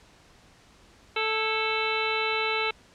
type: harmonic tone with a mistuned harmonic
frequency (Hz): 440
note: A4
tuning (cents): 0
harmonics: 1 / 2 / 3 / 4 / 5 / 6 / 7 / 8 / 9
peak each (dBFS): -31 / -33 / -32 / -40 / -31 / -31 / -37 / -41 / -35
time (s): 1.16-2.71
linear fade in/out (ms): 5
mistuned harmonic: 4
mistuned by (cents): -120
effects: pink hiss -56 dBFS RMS until 2.94 s + low-pass 7000 Hz 12 dB/octave